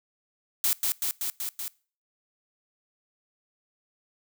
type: noise with echo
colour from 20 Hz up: blue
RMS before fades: -24 dBFS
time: 0.64-0.73 s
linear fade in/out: 0 ms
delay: 190 ms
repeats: 5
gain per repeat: -2 dB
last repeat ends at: 1.68 s
effects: noise-tail reverb RT60 0.4 s tail -23 dB re dry